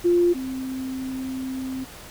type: tone pair in turn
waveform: sine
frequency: 349.2 / 261.6 Hz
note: F4 / C4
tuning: 0 / 0 cents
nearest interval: perfect fourth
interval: 500 cents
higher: first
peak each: -15 / -27 dBFS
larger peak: first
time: 0.04-0.34 / 0.34-1.85 s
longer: second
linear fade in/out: 20 ms
effects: pink hiss -42 dBFS RMS until 2.1 s